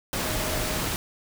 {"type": "tone in noise", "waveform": "sine", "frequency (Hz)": 622.3, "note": "D#5", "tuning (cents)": 0, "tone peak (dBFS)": -36, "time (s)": [0.24, 0.8], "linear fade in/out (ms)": 0, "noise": "pink", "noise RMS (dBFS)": -28, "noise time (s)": [0.13, 0.96], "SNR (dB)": -11, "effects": []}